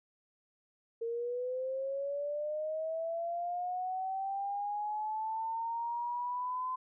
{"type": "linear sweep", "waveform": "sine", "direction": "up", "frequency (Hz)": [456.7, 1027], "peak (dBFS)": -33, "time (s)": [1.01, 6.76], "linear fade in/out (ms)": 10, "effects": []}